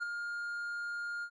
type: tone with ADSR envelope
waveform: triangle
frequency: 1413 Hz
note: F6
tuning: 20 cents sharp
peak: -29 dBFS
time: 0-1.3 s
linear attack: 28 ms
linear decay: 9 ms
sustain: -5 dB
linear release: 70 ms
effects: resampled to 24000 Hz